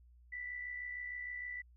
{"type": "tone with amplitude modulation", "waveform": "sine", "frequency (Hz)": 1975.5, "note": "B6", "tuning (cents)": 0, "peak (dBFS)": -38, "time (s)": [0.32, 1.62], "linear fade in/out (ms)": 10, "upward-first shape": "sine", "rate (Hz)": 66.5, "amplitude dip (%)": 50, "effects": ["added 60 Hz sine -59 dBFS peak until 1.76 s"]}